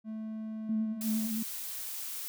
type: tone with pitch glide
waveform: triangle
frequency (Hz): 218.8 to 217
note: A3 to A3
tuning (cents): -9 to -24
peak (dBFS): -34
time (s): 0.04-1.32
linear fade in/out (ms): 50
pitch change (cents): -15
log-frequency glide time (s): 0.6-1.04
type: tone with vibrato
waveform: sine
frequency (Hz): 220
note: A3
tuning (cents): 0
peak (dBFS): -31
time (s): 0.69-1.43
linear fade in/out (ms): 5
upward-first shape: square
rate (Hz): 8.8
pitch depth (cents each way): 25
type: noise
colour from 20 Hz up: blue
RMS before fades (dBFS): -39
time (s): 1.01-2.28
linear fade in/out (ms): 0
effects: none